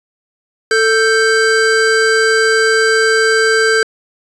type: tone pair together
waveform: square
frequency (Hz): 443.1 / 1568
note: A4 / G6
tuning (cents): +12 / 0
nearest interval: octave + minor seventh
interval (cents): 2188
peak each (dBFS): -13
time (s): 0.71-3.83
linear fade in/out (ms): 2
effects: resampled to 22050 Hz + 8-bit